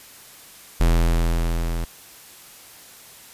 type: tone with level ramp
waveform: square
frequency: 41.91 Hz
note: E1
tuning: 29 cents sharp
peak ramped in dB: -14 to -24 dBFS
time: 0.8-1.85 s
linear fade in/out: 10 ms
effects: white hiss -45 dBFS RMS until 3.33 s + resampled to 32000 Hz